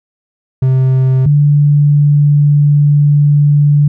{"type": "tone pair in turn", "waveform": ["triangle", "sine"], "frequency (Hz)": [130.81, 145.93], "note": ["C3", "D3"], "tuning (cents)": [0, -11], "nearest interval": "major second", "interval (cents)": 189, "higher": "second", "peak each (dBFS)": -5, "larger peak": "neither", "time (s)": [[0.62, 1.26], [1.26, 3.88]], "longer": "second", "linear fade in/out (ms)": 5, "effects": []}